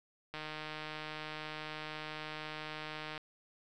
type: click train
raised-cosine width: 0.3 ms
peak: -26 dBFS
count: 438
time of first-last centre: 0.34-3.178 s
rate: 154 Hz
effects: none